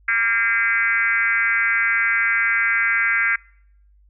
sine tone with frequency modulation, 1829 Hz, A#6, 33 cents flat, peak -16 dBFS, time 0.08-3.36 s, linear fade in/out 5 ms, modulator 221 Hz, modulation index 1.9, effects noise-tail reverb RT60 0.7 s tail -25 dB re dry + added 50 Hz sine -51 dBFS peak until 4.09 s

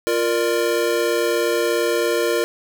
square chord, Bb major, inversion second, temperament equal with one note detuned, 349.2 / 466.2 / 594.8 Hz, F4 / Bb4 / D5, 0 / 0 / +22 cents, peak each -23 / -21 / -25 dBFS, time 0.07-2.44 s, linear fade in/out 0 ms, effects none

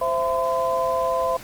sine tone cluster, 521 / 669 / 1019 Hz, C5 / E5 / C6, -7 / +25 / -46 cents, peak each -24 dBFS, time 0.01-1.37 s, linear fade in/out 5 ms, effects pink hiss -41 dBFS RMS until 1.43 s + Opus 32 kbps

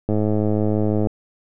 click train, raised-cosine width 2 ms, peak -8 dBFS, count 105, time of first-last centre 0.09-1.071 s, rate 106 Hz, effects none

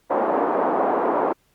white band-pass noise, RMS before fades -21 dBFS, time 0.1-1.33 s, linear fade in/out 10 ms, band 270 to 940 Hz, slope 24 dB/octave, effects pink hiss -64 dBFS RMS until 1.54 s + Opus 48 kbps

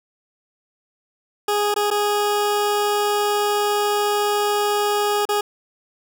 20% pulse tone with dropouts, 413.9 Hz, G#4, 6 cents flat, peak -13 dBFS, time 1.48-5.41 s, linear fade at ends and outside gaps 5 ms, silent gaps 1.742-1.761 / 1.904-1.911 / 5.254-5.289 s, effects none

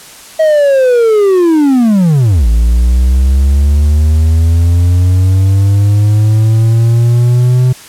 triangle linear two-way sweep, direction down then up, 642 to 55 to 127.6 Hz, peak -3 dBFS, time 0.39-7.73 s, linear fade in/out 10 ms, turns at 2.47 s, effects white hiss -33 dBFS RMS until 7.88 s + low-pass 11000 Hz 12 dB/octave

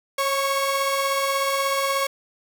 sawtooth tone pair together, 546.1 / 1108.7 Hz, C#5 / C#6, -26 / 0 cents, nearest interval octave, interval 1226 cents, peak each -20 dBFS, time 0.18-2.07 s, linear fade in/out 5 ms, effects none

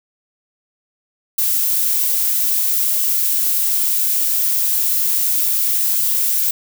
violet noise with high-pass filter sweep, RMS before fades -17 dBFS, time 1.38-6.51 s, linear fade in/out 5 ms, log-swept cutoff 270 to 680 Hz, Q 0.71, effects none

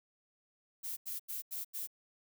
violet noise bursts, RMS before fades -40 dBFS, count 5, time 0.83-1.874 s, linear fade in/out 20 ms, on 140 ms, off 86 ms, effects none

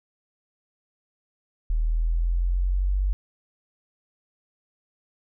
sine exponential sweep, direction up, 38.89 to 49 Hz, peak -20 dBFS, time 1.7-3.13 s, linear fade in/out 0 ms, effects none

